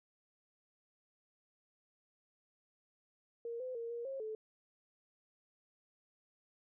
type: tone with pitch steps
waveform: sine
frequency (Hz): 466.8 / 510 / 463.8 / 471.6 / 539 / 435.5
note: A#4 / C5 / A#4 / A#4 / C#5 / A4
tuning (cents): +2 / -44 / -9 / +20 / -49 / -18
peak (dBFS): -39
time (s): 3.45-4.35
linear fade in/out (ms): 2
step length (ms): 150
effects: none